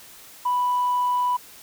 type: tone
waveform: sine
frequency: 987.8 Hz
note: B5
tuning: in tune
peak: -18 dBFS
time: 0.45-1.37 s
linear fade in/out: 10 ms
effects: tanh soft clip ceiling -16 dBFS + white hiss -46 dBFS RMS until 1.62 s